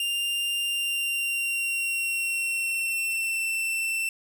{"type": "tone with pitch glide", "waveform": "45% pulse", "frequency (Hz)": [2794, 2683], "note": ["F7", "E7"], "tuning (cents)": [0, 30], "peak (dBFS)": -25, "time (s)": [0, 4.09], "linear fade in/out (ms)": 2, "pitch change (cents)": -70, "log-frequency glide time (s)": [0.64, 3.46], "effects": []}